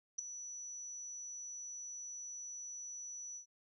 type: tone with ADSR envelope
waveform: sine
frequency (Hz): 5920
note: F#8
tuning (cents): 0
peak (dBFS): -32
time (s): 0.18-3.46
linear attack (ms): 11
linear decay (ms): 5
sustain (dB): -12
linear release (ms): 100
effects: none